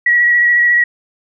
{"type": "tone with vibrato", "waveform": "sine", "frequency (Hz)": 1922, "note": "B6", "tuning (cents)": -48, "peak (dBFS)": -8, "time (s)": [0.06, 0.84], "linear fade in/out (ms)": 5, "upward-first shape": "square", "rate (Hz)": 14, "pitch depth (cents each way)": 15, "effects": []}